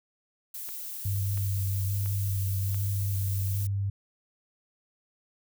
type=noise; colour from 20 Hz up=violet; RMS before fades=-38 dBFS; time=0.54-3.67 s; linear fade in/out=5 ms
type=click train; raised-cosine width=0.3 ms; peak=-29 dBFS; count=4; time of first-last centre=0.69-2.745 s; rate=1.46 Hz
type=tone with vibrato; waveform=sine; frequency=98.1 Hz; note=G2; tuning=2 cents sharp; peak=-26 dBFS; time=1.05-3.9 s; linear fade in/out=5 ms; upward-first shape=square; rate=1.2 Hz; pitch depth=17 cents each way
effects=none